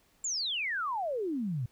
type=exponential sweep; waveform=sine; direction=down; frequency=7459 to 113 Hz; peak=-30 dBFS; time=0.24-1.66 s; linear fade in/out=5 ms; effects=pink hiss -67 dBFS RMS until 1.71 s